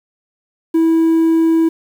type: tone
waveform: triangle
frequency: 326.5 Hz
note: E4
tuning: 17 cents flat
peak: -7 dBFS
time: 0.74-1.69 s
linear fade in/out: 10 ms
effects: tanh soft clip ceiling -3 dBFS + 7-bit